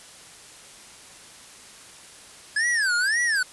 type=tone with vibrato; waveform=square; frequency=1661 Hz; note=G#6; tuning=in tune; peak=-21 dBFS; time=2.56-3.43 s; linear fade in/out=5 ms; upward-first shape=sine; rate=1.9 Hz; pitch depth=270 cents each way; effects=white hiss -46 dBFS RMS until 3.52 s + resampled to 24000 Hz